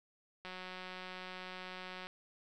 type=click train; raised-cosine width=0.3 ms; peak=-30 dBFS; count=299; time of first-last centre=0.45-2.07 s; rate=184 Hz; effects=none